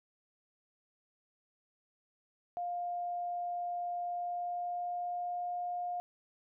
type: tone with pitch glide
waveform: sine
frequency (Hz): 704 to 709.7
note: F5 to F5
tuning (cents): +14 to +28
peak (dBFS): -34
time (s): 2.57-6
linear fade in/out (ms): 0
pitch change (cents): +14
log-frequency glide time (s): 4-5.56
effects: none